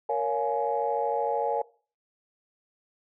sine chord, Bb minor seventh, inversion none, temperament just, 466.2 / 559.4 / 699.2 / 839.1 Hz, Bb4 / Db5 / F5 / Ab5, 0 / +16 / +2 / +18 cents, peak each -29 / -30 / -32 / -28 dBFS, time 0.09-1.62 s, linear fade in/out 5 ms, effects noise-tail reverb RT60 0.4 s tail -21 dB re dry + tanh soft clip ceiling -14 dBFS

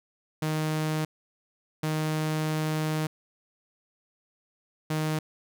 sawtooth tone bursts at uneven times, 155.56 Hz, D#3, in tune, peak -22 dBFS, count 3, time 0.42-1.05 / 1.83-3.07 / 4.9-5.19 s, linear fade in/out 5 ms, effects none

